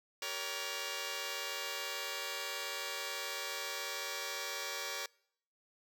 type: chord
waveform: 5% pulse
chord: G diminished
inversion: none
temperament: just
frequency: 392 / 470.4 / 564.5 Hz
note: G4 / Bb4 / Db5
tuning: 0 / +16 / +31 cents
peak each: -35 / -31 / -29 dBFS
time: 0.22-5.06 s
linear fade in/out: 2 ms
effects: noise-tail reverb RT60 0.7 s tail -26 dB re dry